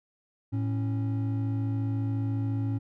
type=tone pair together; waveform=triangle; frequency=110 / 275.7 Hz; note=A2 / C#4; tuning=0 / -9 cents; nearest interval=octave + major third; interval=1591 cents; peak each=-25 / -31 dBFS; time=0.52-2.79 s; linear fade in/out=20 ms; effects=none